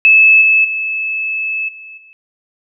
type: tone with level steps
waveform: sine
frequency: 2607 Hz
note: E7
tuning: 20 cents flat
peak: -4 / -7 / -16 / -31 / -40 dBFS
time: 0.05-2.13 s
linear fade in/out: 0 ms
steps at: 0.41 / 0.64 / 1.68 / 1.97 s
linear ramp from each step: 10 ms
effects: none